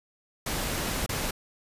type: noise with dropouts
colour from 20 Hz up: pink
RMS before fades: -30 dBFS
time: 0.46-1.31 s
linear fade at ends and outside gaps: 5 ms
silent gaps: 1.063-1.091 s
effects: resampled to 32000 Hz